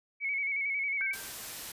sine tone with vibrato, 2231 Hz, C#7, 11 cents sharp, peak -29 dBFS, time 0.2-1.16 s, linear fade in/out 50 ms, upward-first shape square, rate 11 Hz, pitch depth 37 cents each way
sine tone with exponential decay, 1568 Hz, G6, in tune, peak -32 dBFS, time 1.01-1.52 s, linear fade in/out 0 ms, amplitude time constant 110 ms
white noise, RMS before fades -41 dBFS, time 1.13-1.72 s, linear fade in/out 5 ms
effects resampled to 32000 Hz

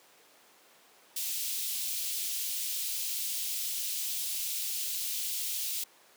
white high-pass noise, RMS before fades -34 dBFS, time 1.16-5.84 s, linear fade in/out 5 ms, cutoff 2800 Hz, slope 24 dB/octave, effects pink hiss -59 dBFS RMS until 6.16 s + high-pass 400 Hz 12 dB/octave

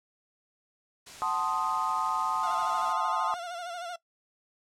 white noise, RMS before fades -45 dBFS, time 1.06-2.93 s, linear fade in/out 10 ms
sine chord, F# diminished seventh, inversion none, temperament equal with one note detuned, 748.2 / 880 / 1046.5 / 1244.5 Hz, F#5 / A5 / C6 / Eb6, +19 / 0 / 0 / 0 cents, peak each -36 / -32 / -32 / -31 dBFS, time 1.22-3.34 s, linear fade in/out 0 ms
30% pulse tone with vibrato, 698.5 Hz, F5, in tune, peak -33 dBFS, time 2.43-3.96 s, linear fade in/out 5 ms, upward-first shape sine, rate 13 Hz, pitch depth 66 cents each way
effects noise-tail reverb RT60 0.1 s tail -19 dB re dry + low-pass 8000 Hz 12 dB/octave

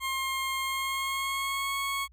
20% pulse tone with pitch glide, 1067 to 1102.7 Hz, C6 to C#6, +34 to -9 cents, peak -24 dBFS, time 0-2.08 s, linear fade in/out 50 ms, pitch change +57 cents, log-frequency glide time 0.61-1.77 s, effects added 60 Hz sine -54 dBFS peak until 2.12 s

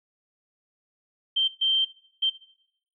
sine tone bursts at uneven times, 3136 Hz, G7, in tune, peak -20 dBFS, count 3, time 1.36-1.48 / 1.61-1.85 / 2.22-2.3 s, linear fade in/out 10 ms, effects noise-tail reverb RT60 0.7 s tail -18 dB re dry

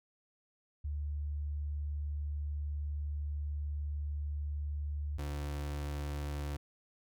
sine / 35% pulse tone pair in turn, 73.42 / 72.53 Hz, D2 / D2, 0 / -21 cents, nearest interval unison, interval 21 cents, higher first, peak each -34 / -34 dBFS, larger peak neither, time 0.84-5.18 / 5.18-6.57 s, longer first, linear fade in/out 10 ms, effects none

